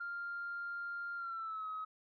sine tone with pitch glide, 1396.9 to 1273.6 Hz, F6 to D#6, 0 to +40 cents, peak -38 dBFS, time 0-1.85 s, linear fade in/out 10 ms, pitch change -160 cents, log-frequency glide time 1.16-1.67 s, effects tanh soft clip ceiling -34 dBFS

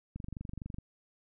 click train, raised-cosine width 5 ms, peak -28 dBFS, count 16, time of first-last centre 0.16-0.785 s, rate 24 Hz, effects none

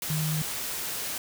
sine tone in noise, 155.56 Hz, D#3, in tune, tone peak -26 dBFS, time 0.1-0.42 s, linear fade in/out 2 ms, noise white, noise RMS -33 dBFS, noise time 0.02-1.18 s, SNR +4 dB, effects none

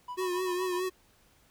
triangle tone with tremolo, 987.8 Hz, B5, in tune, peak -33 dBFS, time 0.08-0.8 s, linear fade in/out 5 ms, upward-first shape sine, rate 7.7 Hz, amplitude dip 95%
square tone with vibrato, 364.3 Hz, F#4, 27 cents flat, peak -30 dBFS, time 0.17-0.9 s, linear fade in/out 20 ms, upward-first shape triangle, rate 4.8 Hz, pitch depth 54 cents each way
effects pink hiss -64 dBFS RMS until 1.5 s

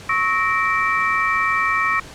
sine tone cluster, 1104 / 1293 / 1859 / 2324 Hz, C#6 / E6 / A#6 / D7, -7 / -34 / -5 / -19 cents, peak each -22 dBFS, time 0.09-2 s, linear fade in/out 5 ms, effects pink hiss -39 dBFS RMS until 2.14 s + low-pass 8000 Hz 12 dB/octave

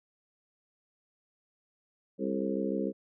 harmonic tone with a mistuned harmonic, 66.6 Hz, C2, 31 cents sharp, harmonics 3 / 4 / 5 / 6 / 7 / 8, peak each -34 / -35 / -36 / -37 / -37 / -38 dBFS, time 2.18-2.93 s, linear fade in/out 50 ms, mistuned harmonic 7, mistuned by -50 cents, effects none

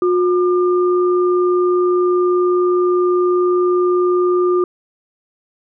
sine tone pair together, 359.5 / 1200.2 Hz, F#4 / D6, -50 / +37 cents, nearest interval octave + major sixth, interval 2087 cents, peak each -12 / -22 dBFS, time 0.02-4.64 s, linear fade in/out 2 ms, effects none

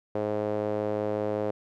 sawtooth tone with band-pass filter, 105.4 Hz, G#2, 26 cents sharp, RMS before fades -29 dBFS, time 0.15-1.51 s, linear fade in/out 5 ms, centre 510 Hz, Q 2.8, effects none

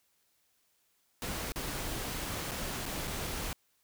pink noise with dropouts, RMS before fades -37 dBFS, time 1.22-3.53 s, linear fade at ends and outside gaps 0 ms, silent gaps 1.52-1.559 / 2.511-2.517 / 2.856-2.862 / 3.073-3.077 s, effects white hiss -73 dBFS RMS until 3.83 s

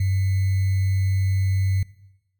sine tone with sample-and-hold, 95.7 Hz, G2, 41 cents flat, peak -18 dBFS, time 0-1.83 s, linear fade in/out 5 ms, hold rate 2100 Hz, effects noise-tail reverb RT60 0.9 s tail -19 dB re dry

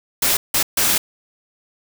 white noise bursts at uneven times, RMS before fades -17 dBFS, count 3, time 0.22-0.37 / 0.54-0.63 / 0.77-0.98 s, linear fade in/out 5 ms, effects none

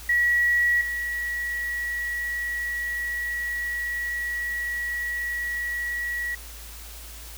sine tone with level steps, 1926 Hz, B6, 44 cents flat, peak -18 / -26 dBFS, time 0.09-6.35 s, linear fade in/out 5 ms, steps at 0.81 s, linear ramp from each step 2 ms, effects added 56 Hz sine -41 dBFS peak until 7.37 s + white hiss -43 dBFS RMS until 7.37 s

